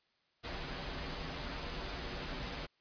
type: noise with comb filter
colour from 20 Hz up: pink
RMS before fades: -41 dBFS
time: 0.43-2.67 s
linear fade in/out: 20 ms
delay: 9.4 ms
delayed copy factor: -0.6
effects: white hiss -75 dBFS RMS until 2.8 s + resampled to 11025 Hz